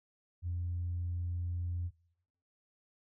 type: tone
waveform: sine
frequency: 87.31 Hz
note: F2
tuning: in tune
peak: -32 dBFS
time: 0.42-1.91 s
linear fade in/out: 50 ms
effects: noise-tail reverb RT60 0.8 s tail -22 dB re dry + tanh soft clip ceiling -29 dBFS